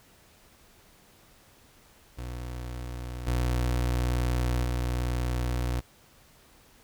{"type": "tone with level steps", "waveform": "30% pulse", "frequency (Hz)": 61.1, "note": "B1", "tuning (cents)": -18, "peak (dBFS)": [-32, -22, -24], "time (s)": [2.17, 5.81], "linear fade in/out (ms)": 20, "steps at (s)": [3.27, 4.64], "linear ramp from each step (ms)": 2, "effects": ["pink hiss -58 dBFS RMS until 6.83 s"]}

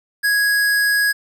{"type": "tone", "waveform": "square", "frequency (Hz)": 1661.2, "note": "G#6", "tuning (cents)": 0, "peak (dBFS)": -15, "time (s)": [0.23, 1.13], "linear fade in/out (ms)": 20, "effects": ["9-bit"]}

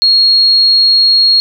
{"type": "tone", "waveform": "sine", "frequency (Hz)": 4290, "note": "C8", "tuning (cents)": 42, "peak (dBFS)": -5, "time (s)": [0.02, 1.4], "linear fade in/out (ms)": 0, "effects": []}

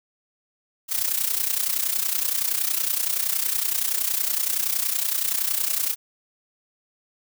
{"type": "noise with amplitude modulation", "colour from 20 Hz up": "blue", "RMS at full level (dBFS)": -21, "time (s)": [0.88, 5.96], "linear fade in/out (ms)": 50, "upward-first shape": "sine", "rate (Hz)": 30.7, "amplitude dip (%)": 75, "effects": []}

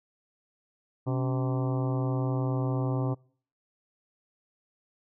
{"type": "harmonic tone with a mistuned harmonic", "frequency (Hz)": 128.7, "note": "C3", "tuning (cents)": -28, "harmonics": [1, 2, 3, 4, 5, 6, 7, 8, 9], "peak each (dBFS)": [-27, -33, -37, -39, -41, -43, -44, -45, -46], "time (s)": [1.06, 3.15], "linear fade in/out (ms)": 20, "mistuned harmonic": 2, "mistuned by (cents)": 120, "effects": ["noise-tail reverb RT60 0.5 s tail -25 dB re dry"]}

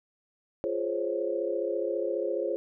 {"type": "chord", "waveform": "sine", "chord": "Db major seventh", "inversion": "first", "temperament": "just", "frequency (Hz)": [346.5, 415.8, 519.7, 554.4], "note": ["F4", "Ab4", "C5", "Db5"], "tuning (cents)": [-14, 2, -12, 0], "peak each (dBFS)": [-33, -33, -32, -33], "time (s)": [0.64, 2.56], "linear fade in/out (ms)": 0, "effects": []}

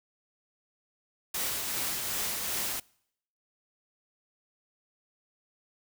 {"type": "noise with tremolo", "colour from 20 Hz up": "white", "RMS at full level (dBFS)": -31, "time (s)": [1.34, 2.8], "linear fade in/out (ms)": 5, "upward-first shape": "triangle", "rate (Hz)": 2.6, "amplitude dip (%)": 35, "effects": ["noise-tail reverb RT60 0.7 s tail -25 dB re dry"]}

